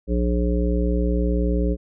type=harmonic tone; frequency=59.7 Hz; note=A#1; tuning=42 cents sharp; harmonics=1 / 3 / 5 / 7 / 9; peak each=-20 / -25 / -27 / -28 / -30 dBFS; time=0.07-1.77 s; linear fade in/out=50 ms; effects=none